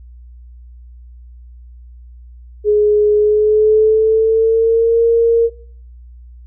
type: tone with pitch glide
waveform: sine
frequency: 419.2 to 462.5 Hz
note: G#4 to A#4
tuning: +16 to -14 cents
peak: -8 dBFS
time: 2.64-5.5 s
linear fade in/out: 50 ms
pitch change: +170 cents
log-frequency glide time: 3.16-5.02 s
effects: noise-tail reverb RT60 0.5 s tail -17 dB re dry + added 60 Hz sine -35 dBFS peak until 6.46 s